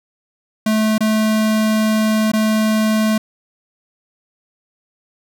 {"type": "tone with dropouts", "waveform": "square", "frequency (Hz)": 217.1, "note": "A3", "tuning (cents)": -23, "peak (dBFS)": -14, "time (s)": [0.66, 3.18], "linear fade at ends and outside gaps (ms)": 5, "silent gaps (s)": [[0.981, 1.006], [2.318, 2.334]], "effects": []}